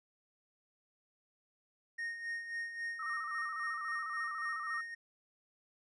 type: tone with tremolo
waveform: triangle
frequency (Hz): 1854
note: A#6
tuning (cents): -10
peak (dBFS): -34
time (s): 1.98-4.95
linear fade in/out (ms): 10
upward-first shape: sine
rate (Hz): 3.7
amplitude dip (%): 60
type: tone with vibrato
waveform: sine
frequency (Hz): 1239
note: D#6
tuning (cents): -8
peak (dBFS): -39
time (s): 2.99-4.81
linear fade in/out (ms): 5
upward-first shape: square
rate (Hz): 14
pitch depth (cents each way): 79
effects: resampled to 24000 Hz